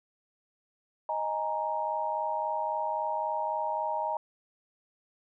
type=chord; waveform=sine; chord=D# suspended fourth; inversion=none; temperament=just; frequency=622.3 / 829.7 / 933.4 Hz; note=D#5 / G#5 / A#5; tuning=0 / -2 / +2 cents; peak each=-34 / -34 / -31 dBFS; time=1.09-4.17 s; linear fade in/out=2 ms; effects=none